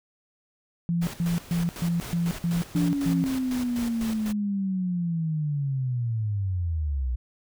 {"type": "tone bursts", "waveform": "sine", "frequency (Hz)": 170.6, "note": "F3", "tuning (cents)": -40, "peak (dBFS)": -22, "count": 8, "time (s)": [0.89, 3.24], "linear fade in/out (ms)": 0, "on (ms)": 180, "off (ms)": 130}
{"type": "noise with tremolo", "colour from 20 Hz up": "pink", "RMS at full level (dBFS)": -37, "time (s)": [1.01, 4.33], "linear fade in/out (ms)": 20, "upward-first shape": "square", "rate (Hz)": 4, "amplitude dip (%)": 65}
{"type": "linear sweep", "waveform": "sine", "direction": "down", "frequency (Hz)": [294.1, 58.9], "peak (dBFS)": -24, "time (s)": [2.75, 7.16], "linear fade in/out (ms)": 10}
{"effects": []}